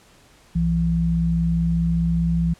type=tone pair together; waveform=sine; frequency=62.8 / 167.54 Hz; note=B1 / E3; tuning=+30 / +28 cents; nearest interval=octave + perfect fourth; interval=1698 cents; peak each=-24 / -18 dBFS; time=0.55-2.54 s; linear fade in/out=10 ms; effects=pink hiss -53 dBFS RMS until 2.59 s + low-pass 10000 Hz 12 dB/octave